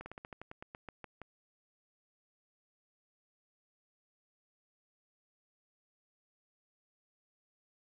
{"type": "slowing click train", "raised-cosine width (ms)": 0.5, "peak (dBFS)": -30, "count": 13, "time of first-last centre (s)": [0.01, 1.217], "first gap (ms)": 50, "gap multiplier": 1.12, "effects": []}